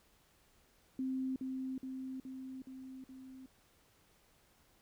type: tone with echo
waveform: sine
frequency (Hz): 261.6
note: C4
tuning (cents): 0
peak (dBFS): -34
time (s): 0.99-1.36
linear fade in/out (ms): 2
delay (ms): 420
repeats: 5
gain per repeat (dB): -3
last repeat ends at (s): 3.46
effects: pink hiss -69 dBFS RMS until 4.81 s